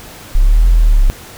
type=linear two-way sweep; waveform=sine; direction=up then down; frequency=32.14 to 43 to 32.14 Hz; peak=-4 dBFS; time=0.35-1.1 s; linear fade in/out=0 ms; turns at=0.69 s; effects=tanh soft clip ceiling -1 dBFS + pink hiss -34 dBFS RMS until 1.37 s